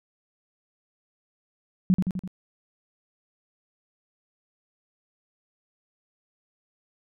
sine tone with echo, 184.5 Hz, F#3, 5 cents flat, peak -15 dBFS, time 1.9-1.94 s, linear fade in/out 0 ms, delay 84 ms, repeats 4, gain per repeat -4 dB, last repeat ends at 2.276 s, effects none

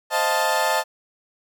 30% pulse chord, F dominant seventh, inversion second, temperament equal, 523.3 / 622.3 / 698.5 / 880 Hz, C5 / Eb5 / F5 / A5, 0 / 0 / 0 / 0 cents, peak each -25 / -22 / -25 / -19 dBFS, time 0.1-0.84 s, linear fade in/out 50 ms, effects none

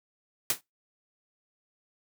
white noise with exponential decay, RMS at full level -22 dBFS, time 0.5-0.61 s, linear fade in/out 1 ms, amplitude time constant 22 ms, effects noise-tail reverb RT60 0.2 s tail -24 dB re dry + high-pass 100 Hz 12 dB/octave

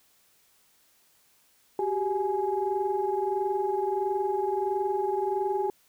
sine tone cluster, 377.5 / 399 / 838 Hz, F#4 / G4 / G#5, +35 / +31 / +15 cents, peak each -29 dBFS, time 1.79-5.7 s, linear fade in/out 2 ms, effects tanh soft clip ceiling -15 dBFS + white hiss -64 dBFS RMS until 5.88 s

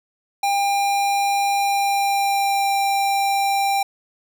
square tone with pitch glide, 800 to 791.7 Hz, G5 to G5, +35 to +17 cents, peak -18 dBFS, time 0.43-3.83 s, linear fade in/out 5 ms, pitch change -18 cents, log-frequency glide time 1.56-2.75 s, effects none

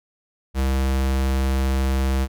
square tone, 66.4 Hz, C2, 26 cents sharp, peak -19 dBFS, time 0.54-2.28 s, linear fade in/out 50 ms, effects none

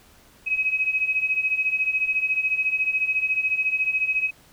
sine beating tone pair, 2532 / 2546 Hz, D#7 / D#7, +30 / +39 cents, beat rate 14 Hz, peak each -26 / -22 dBFS, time 0.46-4.31 s, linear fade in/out 20 ms, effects pink hiss -54 dBFS RMS until 4.52 s

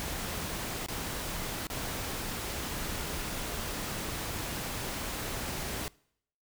pink noise with dropouts, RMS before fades -36 dBFS, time 0-5.88 s, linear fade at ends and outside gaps 0 ms, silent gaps 0.862-0.885 / 1.669-1.701 s, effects noise-tail reverb RT60 0.7 s tail -24 dB re dry

